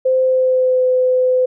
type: tone with pitch glide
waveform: sine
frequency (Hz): 518 to 508.5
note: C5 to C5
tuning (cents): -17 to -50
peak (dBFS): -11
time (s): 0.05-1.46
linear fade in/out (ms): 10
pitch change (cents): -33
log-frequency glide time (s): 0.23-0.85
effects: none